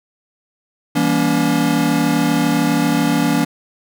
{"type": "chord", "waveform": "square", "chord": "E diminished seventh", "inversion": "none", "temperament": "just", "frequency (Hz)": [164.81, 197.78, 237.3, 284.8], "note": ["E3", "G3", "Bb3", "Db4"], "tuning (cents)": [0, 16, 31, 47], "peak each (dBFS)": [-21, -24, -20, -18], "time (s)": [0.95, 3.45], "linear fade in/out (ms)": 10, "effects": []}